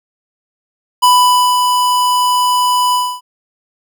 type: tone with ADSR envelope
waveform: square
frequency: 993 Hz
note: B5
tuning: 9 cents sharp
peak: -6 dBFS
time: 1.02-3.21 s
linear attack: 17 ms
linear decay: 520 ms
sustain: -5 dB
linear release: 270 ms
effects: none